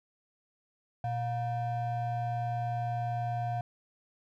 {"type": "ring-modulated tone", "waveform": "triangle", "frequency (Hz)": 415.3, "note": "G#4", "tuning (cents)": 0, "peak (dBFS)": -25, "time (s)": [1.04, 3.61], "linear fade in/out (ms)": 2, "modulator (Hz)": 296, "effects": []}